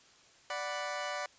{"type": "chord", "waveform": "20% pulse", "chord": "B minor", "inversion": "first", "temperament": "equal", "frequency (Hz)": [587.3, 740, 987.8], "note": ["D5", "F#5", "B5"], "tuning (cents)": [0, 0, 0], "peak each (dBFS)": [-33, -35, -37], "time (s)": [0.5, 1.26], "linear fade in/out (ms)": 2, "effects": ["white hiss -61 dBFS RMS until 1.38 s", "resampled to 16000 Hz"]}